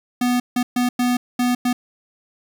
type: tone bursts at uneven times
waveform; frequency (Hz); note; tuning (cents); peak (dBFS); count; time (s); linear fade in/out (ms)
square; 246.3; B3; -5; -17; 6; 0.21-0.4 / 0.56-0.63 / 0.76-0.89 / 0.99-1.17 / 1.39-1.55 / 1.65-1.73; 5
effects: 9-bit